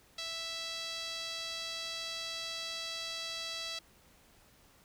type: tone with band-pass filter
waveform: sawtooth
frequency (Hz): 659.3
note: E5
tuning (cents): 0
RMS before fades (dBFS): -40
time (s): 0.18-3.79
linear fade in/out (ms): 5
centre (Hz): 4200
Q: 2.5
effects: pink hiss -63 dBFS RMS until 4.84 s